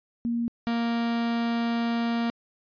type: tone pair in turn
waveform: sine / 45% pulse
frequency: 234.9 / 233.3 Hz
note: A#3 / A#3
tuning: +13 / +2 cents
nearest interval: unison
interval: 11 cents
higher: first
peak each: -24 dBFS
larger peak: neither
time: 0.25-0.48 / 0.67-2.3 s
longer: second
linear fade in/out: 0 ms
effects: resampled to 11025 Hz